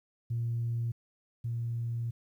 sine tone pair in turn, 117.1 / 117.1 Hz, A#2 / A#2, +8 / +8 cents, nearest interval unison, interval 0 cents, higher neither, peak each -28 / -30 dBFS, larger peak first, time 0.3-0.92 / 1.44-2.11 s, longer second, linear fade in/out 10 ms, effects tanh soft clip ceiling -25 dBFS + 11-bit

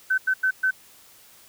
sine tone bursts at uneven times, 1525 Hz, G6, 48 cents flat, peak -18 dBFS, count 4, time 0.1-0.18 / 0.27-0.34 / 0.43-0.51 / 0.63-0.71 s, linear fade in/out 10 ms, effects white hiss -52 dBFS RMS until 1.48 s

